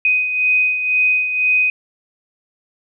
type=beating tone pair; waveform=sine; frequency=2502 / 2504 Hz; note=D#7 / D#7; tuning=+9 / +10 cents; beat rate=2 Hz; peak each=-14 / -22 dBFS; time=0.05-1.7 s; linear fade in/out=2 ms; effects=none